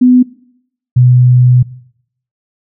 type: tone pair in turn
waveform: sine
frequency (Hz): 250.4 / 124.84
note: B3 / B2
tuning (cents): +24 / +19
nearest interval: octave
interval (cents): 1205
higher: first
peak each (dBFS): -3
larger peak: neither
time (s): 0.01-0.23 / 0.96-1.63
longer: second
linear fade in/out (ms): 10
effects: noise-tail reverb RT60 0.7 s tail -20 dB re dry